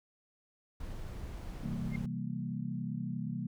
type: noise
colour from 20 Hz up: brown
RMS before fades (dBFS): -42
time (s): 0.8-2.06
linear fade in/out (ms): 5
type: chord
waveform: sine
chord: C dominant seventh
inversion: none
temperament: equal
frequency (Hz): 130.81 / 164.81 / 196 / 233.1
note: C3 / E3 / G3 / Bb3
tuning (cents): 0 / 0 / 0 / 0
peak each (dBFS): -40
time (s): 1.63-3.47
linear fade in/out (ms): 5
type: tone with exponential growth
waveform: sine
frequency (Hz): 2119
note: C7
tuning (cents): +21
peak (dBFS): -38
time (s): 1.88-1.96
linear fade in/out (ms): 5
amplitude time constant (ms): 16
effects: none